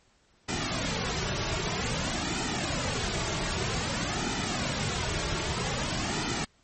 pink noise with flanger, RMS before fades -30 dBFS, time 0.48-6.45 s, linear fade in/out 10 ms, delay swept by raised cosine 1.8 to 4 ms, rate 0.52 Hz, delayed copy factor -0.6, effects pink hiss -65 dBFS RMS until 6.63 s + MP3 32 kbps

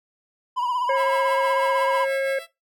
triangle tone with vibrato, 983 Hz, B5, 8 cents flat, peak -20 dBFS, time 0.56-2.06 s, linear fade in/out 20 ms, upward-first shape triangle, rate 16 Hz, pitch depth 77 cents each way
harmonic tone, 541 Hz, C#5, 42 cents flat, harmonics 1 / 3 / 4, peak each -20 / -30 / -32 dBFS, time 0.89-2.39 s, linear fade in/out 5 ms
10% pulse tone with tremolo, 664 Hz, E5, 12 cents sharp, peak -25 dBFS, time 0.95-2.47 s, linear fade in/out 50 ms, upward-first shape sine, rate 6.1 Hz, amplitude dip 50%
effects noise-tail reverb RT60 0.2 s tail -18 dB re dry

